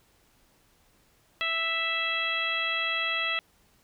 harmonic tone, 659.3 Hz, E5, in tune, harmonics 1 / 2 / 3 / 4 / 5 / 6, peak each -40 / -34 / -32 / -30 / -32 / -41 dBFS, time 1.41-3.39 s, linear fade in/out 0 ms, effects pink hiss -64 dBFS RMS until 3.83 s

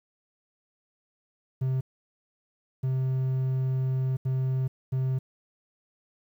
triangle tone bursts at uneven times, 130.81 Hz, C3, in tune, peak -22 dBFS, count 4, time 1.61-1.81 / 2.83-4.17 / 4.25-4.68 / 4.92-5.19 s, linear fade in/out 10 ms, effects 10-bit

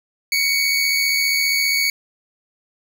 25% pulse tone pair together, 2167 / 2242 Hz, C#7 / C#7, -40 / +19 cents, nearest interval minor second, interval 59 cents, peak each -21 / -13 dBFS, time 0.32-1.9 s, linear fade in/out 2 ms, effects none

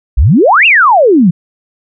sine exponential two-way sweep, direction up then down, 49.99 to 2860 to 158.7 Hz, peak -3 dBFS, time 0.17-1.31 s, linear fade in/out 10 ms, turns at 0.66 s, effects none

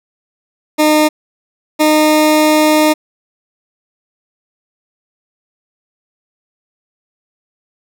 20% pulse tone pair in turn, 305.5 / 306.8 Hz, D#4 / D#4, -32 / -24 cents, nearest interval unison, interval 8 cents, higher second, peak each -3 dBFS, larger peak neither, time 0.78-1.09 / 1.79-2.94 s, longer second, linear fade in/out 20 ms, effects none

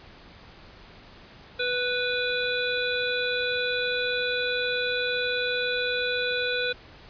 harmonic tone, 493.9 Hz, B4, in tune, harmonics 1 / 3 / 5 / 7 / 8, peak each -29 / -29 / -32 / -34 / -33 dBFS, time 1.59-6.73 s, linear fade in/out 10 ms, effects pink hiss -49 dBFS RMS until 7.09 s + resampled to 11025 Hz

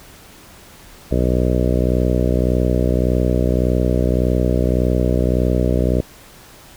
harmonic tone, 61.74 Hz, B1, in tune, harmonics 1 / 2 / 3 / 4 / 5 / 6 / 7 / 8 / 9 / 10, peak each -18 / -21 / -23 / -24 / -25 / -26 / -26 / -27 / -28 / -28 dBFS, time 1.11-6.01 s, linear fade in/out 5 ms, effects pink hiss -43 dBFS RMS until 6.76 s

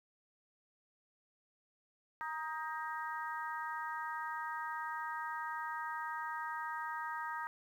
harmonic tone with a mistuned harmonic, 312.8 Hz, D#4, 9 cents sharp, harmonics 3 / 4 / 5 / 6, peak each -41 / -43 / -45 / -47 dBFS, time 2.21-7.47 s, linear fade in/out 0 ms, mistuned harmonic 5, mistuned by +34 cents, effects 11-bit

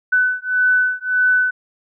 sine beating tone pair, 1500 / 1501.7 Hz, F#6 / F#6, +23 / +25 cents, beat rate 1.7 Hz, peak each -17 dBFS, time 0.12-1.51 s, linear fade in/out 10 ms, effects none

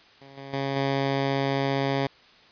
10% pulse tone with level steps, 137.3 Hz, C#3, 16 cents flat, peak -38 / -30 / -18 / -15 dBFS, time 0.21-2.07 s, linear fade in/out 5 ms, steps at 0.37 / 0.53 / 0.76 s, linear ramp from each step 5 ms, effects white hiss -54 dBFS RMS until 2.51 s + resampled to 11025 Hz

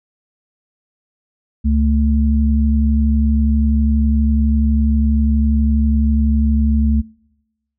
sine tone pair together, 69.7 / 221.3 Hz, C#2 / A3, +10 / +10 cents, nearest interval octave + minor sixth, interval 2000 cents, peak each -13 / -17 dBFS, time 1.64-7.02 s, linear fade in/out 20 ms, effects noise-tail reverb RT60 1.0 s tail -25 dB re dry

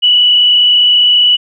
sine tone with frequency modulation, 2950 Hz, F#7, 6 cents flat, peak -5 dBFS, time 0.02-1.37 s, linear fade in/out 20 ms, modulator 34.9 Hz, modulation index 1.3, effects none

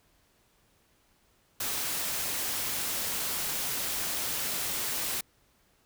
white noise, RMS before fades -32 dBFS, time 1.6-5.21 s, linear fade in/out 5 ms, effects pink hiss -67 dBFS RMS until 5.85 s

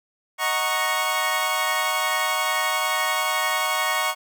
20% pulse chord, D# minor seventh, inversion none, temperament equal with one note detuned, 622.3 / 740 / 932.3 / 1104.3 Hz, D#5 / F#5 / A#5 / C#6, 0 / 0 / 0 / -7 cents, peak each -25 / -24 / -23 / -19 dBFS, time 0.38-4.15 s, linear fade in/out 50 ms, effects none

